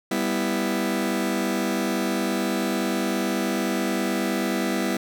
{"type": "chord", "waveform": "sawtooth", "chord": "E minor", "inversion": "first", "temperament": "just", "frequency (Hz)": [197.78, 247.2, 329.6], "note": ["G3", "B3", "E4"], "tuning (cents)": [16, 2, 0], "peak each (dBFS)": -23, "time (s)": [0.11, 4.97], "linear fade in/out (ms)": 5, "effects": []}